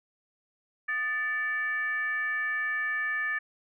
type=tone with frequency modulation; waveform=sine; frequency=1760 Hz; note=A6; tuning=in tune; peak=-27 dBFS; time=0.88-3.39 s; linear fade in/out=10 ms; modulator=531 Hz; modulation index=0.56; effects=none